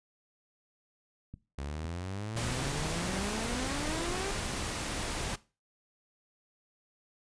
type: click train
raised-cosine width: 5 ms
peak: -31 dBFS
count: 6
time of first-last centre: 1.34-3.891 s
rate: 1.96 Hz
type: exponential sweep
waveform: sawtooth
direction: up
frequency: 67.9 to 403.8 Hz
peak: -32 dBFS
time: 1.58-4.31 s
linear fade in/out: 0 ms
type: noise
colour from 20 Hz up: pink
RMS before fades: -35 dBFS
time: 2.36-5.36 s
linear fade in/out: 10 ms
effects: noise-tail reverb RT60 0.3 s tail -18 dB re dry + resampled to 22050 Hz